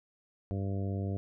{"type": "harmonic tone", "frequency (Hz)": 98, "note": "G2", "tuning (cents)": 0, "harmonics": [1, 2, 3, 4, 5, 6, 7], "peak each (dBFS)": [-32, -38, -42, -44, -46, -48, -49], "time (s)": [0.51, 1.17], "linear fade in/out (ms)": 0, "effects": []}